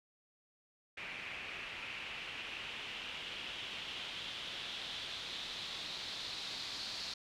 white noise with low-pass filter sweep, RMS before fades -44 dBFS, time 0.97-7.14 s, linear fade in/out 5 ms, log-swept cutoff 2400 to 4300 Hz, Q 3.7, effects none

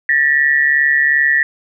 sine tone pair together, 1778.4 / 1921 Hz, A6 / B6, +18 / -48 cents, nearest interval minor second, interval 134 cents, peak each -13 dBFS, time 0.09-1.43 s, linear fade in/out 2 ms, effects none

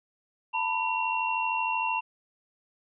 sine tone cluster, 896 / 989 / 2739 Hz, A5 / B5 / F7, +31 / +2 / -34 cents, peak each -30 dBFS, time 0.53-2.01 s, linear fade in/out 20 ms, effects none

